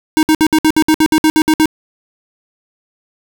square tone bursts, 312.7 Hz, D#4, 9 cents sharp, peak -8 dBFS, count 13, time 0.17-1.657 s, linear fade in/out 0 ms, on 59 ms, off 60 ms, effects none

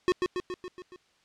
square tone with echo, 363.4 Hz, F#4, 31 cents flat, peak -21 dBFS, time 0.08-0.12 s, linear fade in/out 0 ms, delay 140 ms, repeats 6, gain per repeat -4 dB, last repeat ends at 0.96 s, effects white hiss -66 dBFS RMS until 1.24 s + low-pass 5000 Hz 12 dB/octave

